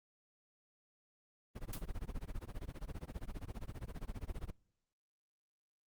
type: noise with tremolo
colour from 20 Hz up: brown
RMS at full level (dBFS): -40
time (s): 1.55-4.51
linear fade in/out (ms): 10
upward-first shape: sine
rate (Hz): 15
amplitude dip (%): 100
type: noise with exponential decay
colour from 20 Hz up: white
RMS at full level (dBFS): -41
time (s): 1.73-1.86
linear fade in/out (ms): 2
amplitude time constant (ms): 27
effects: noise-tail reverb RT60 0.8 s tail -26 dB re dry + Opus 32 kbps